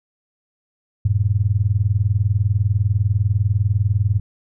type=tone with tremolo; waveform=sine; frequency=102.6 Hz; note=G#2; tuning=21 cents flat; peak=-10 dBFS; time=1.05-4.2 s; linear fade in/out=5 ms; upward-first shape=triangle; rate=20 Hz; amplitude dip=100%; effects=none